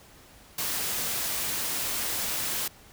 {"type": "noise", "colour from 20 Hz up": "white", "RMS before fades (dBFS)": -30, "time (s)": [0.58, 2.68], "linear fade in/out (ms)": 5, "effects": ["pink hiss -53 dBFS RMS until 2.92 s"]}